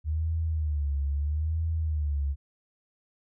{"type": "tone with vibrato", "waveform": "sine", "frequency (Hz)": 75.5, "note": "D2", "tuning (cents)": 48, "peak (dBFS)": -25, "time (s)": [0.04, 2.36], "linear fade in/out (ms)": 50, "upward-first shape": "sine", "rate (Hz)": 0.77, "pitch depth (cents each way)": 130, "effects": []}